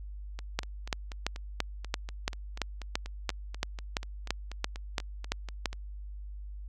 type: two click trains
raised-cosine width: 0.2 ms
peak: -24 / -11 dBFS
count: 23 / 16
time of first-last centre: 0.39-5.73 / 0.59-5.658 s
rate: 4.12 / 2.96 Hz
effects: added 50 Hz sine -39 dBFS peak until 6.68 s